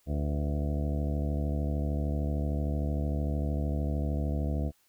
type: harmonic tone with a mistuned harmonic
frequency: 73.2 Hz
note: D2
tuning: 5 cents flat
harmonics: 1 / 2 / 3 / 4 / 5 / 6 / 7 / 8 / 9 / 10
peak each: -29 / -34 / -37 / -39 / -46 / -51 / -43 / -48 / -43 / -53 dBFS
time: 0.06-4.72 s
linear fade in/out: 50 ms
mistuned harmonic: 7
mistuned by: -50 cents
effects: white hiss -68 dBFS RMS until 4.88 s